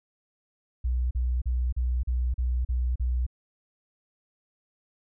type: tone bursts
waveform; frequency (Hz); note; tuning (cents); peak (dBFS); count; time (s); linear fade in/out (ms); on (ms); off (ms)
sine; 61.74; B1; 0; -23; 8; 0.84-3.266; 10; 270; 38
effects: none